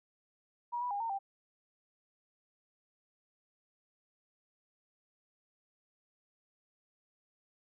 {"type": "tone with pitch steps", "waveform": "sine", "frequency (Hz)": [958, 982, 810, 913, 788], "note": ["A#5", "B5", "G#5", "A#5", "G5"], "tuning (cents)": [47, -10, -43, -36, 9], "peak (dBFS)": -33, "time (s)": [0.72, 1.19], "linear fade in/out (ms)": 20, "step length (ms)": 94, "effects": []}